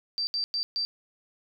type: tone bursts at uneven times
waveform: sine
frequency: 4676 Hz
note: D8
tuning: 8 cents flat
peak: -26 dBFS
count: 4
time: 0.18-0.27 / 0.34-0.44 / 0.54-0.63 / 0.76-0.85 s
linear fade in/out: 0 ms
effects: none

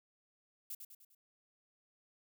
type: noise with echo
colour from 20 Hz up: violet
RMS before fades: -43 dBFS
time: 0.7-0.75 s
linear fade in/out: 5 ms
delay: 100 ms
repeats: 4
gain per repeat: -6 dB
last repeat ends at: 1.15 s
effects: none

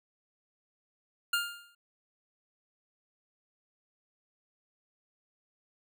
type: tone with exponential decay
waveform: 25% pulse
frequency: 1405 Hz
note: F6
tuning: 10 cents sharp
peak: -21 dBFS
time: 1.33-1.75 s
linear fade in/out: 5 ms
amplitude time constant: 91 ms
effects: none

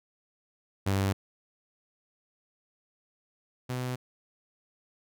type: tone pair in turn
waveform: sawtooth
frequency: 97.6 / 126.13 Hz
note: G2 / B2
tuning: -7 / +37 cents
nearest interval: major third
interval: 444 cents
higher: second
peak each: -21 / -27 dBFS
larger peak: first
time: 0.86-1.13 / 3.69-3.96 s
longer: neither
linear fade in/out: 10 ms
effects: none

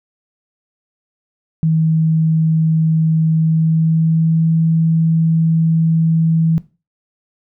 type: tone with pitch glide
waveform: sine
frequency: 160 to 162.61 Hz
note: D#3 to E3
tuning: +49 to -23 cents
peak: -11 dBFS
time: 1.63-6.58 s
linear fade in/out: 0 ms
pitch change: +28 cents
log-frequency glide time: 3.32-4.51 s
effects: noise-tail reverb RT60 0.3 s tail -17 dB re dry

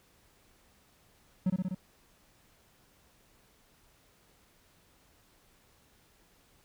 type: tone with echo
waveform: triangle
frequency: 185 Hz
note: F#3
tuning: in tune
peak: -22 dBFS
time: 1.46-1.5 s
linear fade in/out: 5 ms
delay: 62 ms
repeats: 4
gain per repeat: -2 dB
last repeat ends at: 1.748 s
effects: pink hiss -65 dBFS RMS until 6.64 s

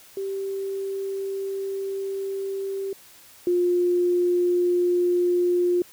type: tone pair in turn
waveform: sine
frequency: 390 / 354.3 Hz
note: G4 / F4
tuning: -9 / +25 cents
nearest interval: major second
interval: 166 cents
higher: first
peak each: -26 / -18 dBFS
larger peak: second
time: 0.17-2.93 / 3.47-5.82 s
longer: first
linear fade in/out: 2 ms
effects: white hiss -50 dBFS RMS until 5.92 s

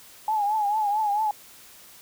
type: tone with vibrato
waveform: sine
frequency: 841 Hz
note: G#5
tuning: 22 cents sharp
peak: -21 dBFS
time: 0.28-1.31 s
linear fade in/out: 2 ms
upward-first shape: triangle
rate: 4.5 Hz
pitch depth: 92 cents each way
effects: white hiss -49 dBFS RMS until 2.01 s

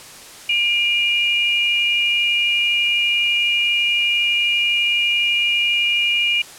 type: tone pair together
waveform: sine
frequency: 2396 / 2858 Hz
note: D7 / F7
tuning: +34 / +39 cents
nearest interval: minor third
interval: 305 cents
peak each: -18 dBFS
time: 0.49-6.42 s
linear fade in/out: 5 ms
effects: white hiss -39 dBFS RMS until 6.58 s + low-pass 10000 Hz 12 dB/octave

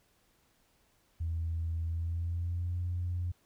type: tone with pitch glide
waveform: sine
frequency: 82.41 to 88.32 Hz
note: E2 to F2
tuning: 0 to +20 cents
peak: -30 dBFS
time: 1.2-3.32 s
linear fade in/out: 10 ms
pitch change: +120 cents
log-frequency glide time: 1.85-2.78 s
effects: tanh soft clip ceiling -26 dBFS + pink hiss -70 dBFS RMS until 3.45 s

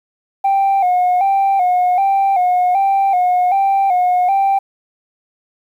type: tone with vibrato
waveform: sine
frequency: 753 Hz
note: F#5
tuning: 30 cents sharp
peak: -9 dBFS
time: 0.44-4.59 s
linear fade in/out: 10 ms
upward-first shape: square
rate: 1.3 Hz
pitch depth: 72 cents each way
effects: tanh soft clip ceiling -9 dBFS + 8-bit

